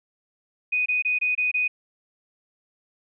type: tone bursts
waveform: sine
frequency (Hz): 2489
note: D#7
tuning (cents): 0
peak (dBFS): -20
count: 6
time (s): 0.72-1.68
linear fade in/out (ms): 10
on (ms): 140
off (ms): 24
effects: none